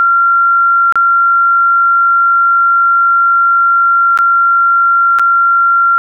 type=tone with dropouts; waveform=sine; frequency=1376 Hz; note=F6; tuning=26 cents flat; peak=-6 dBFS; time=0-5.98 s; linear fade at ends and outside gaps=0 ms; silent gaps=0.924-0.956 / 4.175-4.188 / 5.187-5.195 s; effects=none